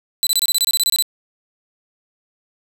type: tone bursts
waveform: 20% pulse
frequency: 4000 Hz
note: B7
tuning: 21 cents sharp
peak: -8 dBFS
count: 13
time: 0.23-1.024 s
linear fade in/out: 0 ms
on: 38 ms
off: 25 ms
effects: none